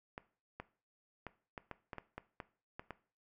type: clicks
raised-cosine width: 0.5 ms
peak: -28 dBFS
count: 11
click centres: 0.179 / 0.6 / 1.267 / 1.578 / 1.713 / 1.932 / 1.983 / 2.18 / 2.402 / 2.795 / 2.907 s
effects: noise-tail reverb RT60 0.4 s tail -17 dB re dry